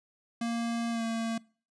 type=tone with pitch glide; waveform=square; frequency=232.7 to 227.4 Hz; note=A#3 to A#3; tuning=-3 to -43 cents; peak=-30 dBFS; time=0.41-1.38 s; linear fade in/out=5 ms; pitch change=-40 cents; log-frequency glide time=0.91-1.03 s; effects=noise-tail reverb RT60 0.4 s tail -23 dB re dry + resampled to 22050 Hz